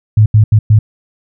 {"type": "tone bursts at uneven times", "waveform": "sine", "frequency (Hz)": 107.4, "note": "A2", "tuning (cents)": -41, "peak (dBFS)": -3, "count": 4, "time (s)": [[0.17, 0.26], [0.34, 0.44], [0.52, 0.59], [0.7, 0.79]], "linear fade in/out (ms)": 5, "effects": []}